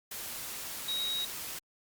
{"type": "tone in noise", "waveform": "sine", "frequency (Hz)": 3810, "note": "A#7", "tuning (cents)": 37, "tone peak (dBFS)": -31, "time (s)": [0.88, 1.25], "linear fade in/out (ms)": 5, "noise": "white", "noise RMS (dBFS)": -40, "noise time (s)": [0.11, 1.59], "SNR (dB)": 6, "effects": ["Opus 48 kbps"]}